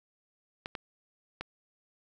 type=clicks; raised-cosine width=0.3 ms; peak=-20 dBFS; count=3; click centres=0.659 / 0.752 / 1.41 s; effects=10-bit